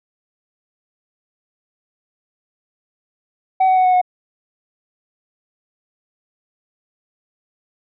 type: tone with pitch steps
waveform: sine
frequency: 756 / 749 / 742.2 / 735.3 / 728.6 Hz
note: F#5 / F#5 / F#5 / F#5 / F#5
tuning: +37 / +21 / +5 / -11 / -27 cents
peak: -8 dBFS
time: 3.6-4.015 s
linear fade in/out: 10 ms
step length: 83 ms
effects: tanh soft clip ceiling -10 dBFS